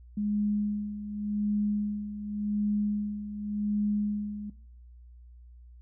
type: tone with tremolo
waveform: sine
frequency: 207.7 Hz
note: G#3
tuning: in tune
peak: -24 dBFS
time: 0.17-4.5 s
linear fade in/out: 5 ms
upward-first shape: sine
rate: 0.88 Hz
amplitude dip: 70%
effects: noise-tail reverb RT60 0.6 s tail -20 dB re dry + added 60 Hz sine -48 dBFS peak until 5.81 s